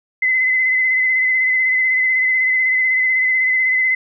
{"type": "tone with vibrato", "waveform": "sine", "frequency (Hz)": 2038, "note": "C7", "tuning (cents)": -46, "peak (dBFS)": -13, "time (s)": [0.22, 3.95], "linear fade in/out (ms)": 5, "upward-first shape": "sine", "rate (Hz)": 16, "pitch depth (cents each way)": 29, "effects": []}